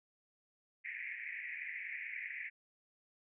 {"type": "band-pass noise", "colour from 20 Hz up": "pink", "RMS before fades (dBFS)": -44, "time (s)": [0.84, 2.5], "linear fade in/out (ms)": 20, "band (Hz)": [1800, 2400], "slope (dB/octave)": 96, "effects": []}